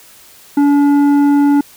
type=tone with tanh clipping; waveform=sine; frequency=286.2 Hz; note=D4; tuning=45 cents flat; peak=-9 dBFS; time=0.57-1.61 s; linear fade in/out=5 ms; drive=9 dB; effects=white hiss -42 dBFS RMS until 1.76 s